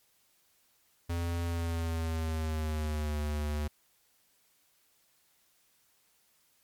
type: tone with pitch glide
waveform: square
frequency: 85.3 to 74.69 Hz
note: F2 to D2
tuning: -40 to +30 cents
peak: -31 dBFS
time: 1.09-3.68 s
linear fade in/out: 10 ms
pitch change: -230 cents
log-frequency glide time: 1.44-3.2 s
effects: white hiss -69 dBFS RMS until 6.63 s + MP3 96 kbps